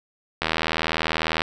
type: click train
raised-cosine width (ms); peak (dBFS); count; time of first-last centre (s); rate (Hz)
0.3; -6; 81; 0.42-1.419; 80.1
effects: none